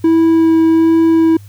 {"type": "tone with vibrato", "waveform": "triangle", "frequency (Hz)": 326.1, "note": "E4", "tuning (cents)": -19, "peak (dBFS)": -5, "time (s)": [0.04, 1.37], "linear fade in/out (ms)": 5, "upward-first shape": "sine", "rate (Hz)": 1.3, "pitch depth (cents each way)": 8, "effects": ["added 101 Hz sine -33 dBFS peak until 1.48 s", "white hiss -49 dBFS RMS until 1.48 s"]}